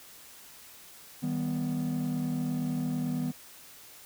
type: chord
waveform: triangle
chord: Eb augmented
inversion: none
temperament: equal with one note detuned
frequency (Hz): 158.19 / 196 / 246.9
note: Eb3 / G3 / B3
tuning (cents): +29 / 0 / 0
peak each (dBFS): -30 / -34 / -28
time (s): 1.22-3.32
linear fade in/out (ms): 20
effects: tanh soft clip ceiling -22 dBFS + white hiss -51 dBFS RMS until 4.05 s